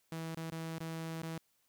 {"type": "tone with dropouts", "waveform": "sawtooth", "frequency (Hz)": 162.8, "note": "E3", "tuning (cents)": -21, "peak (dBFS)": -35, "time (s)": [0.12, 1.38], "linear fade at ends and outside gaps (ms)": 2, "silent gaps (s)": [[0.348, 0.37], [0.503, 0.521], [0.785, 0.804], [1.219, 1.23]], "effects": ["white hiss -75 dBFS RMS until 1.68 s"]}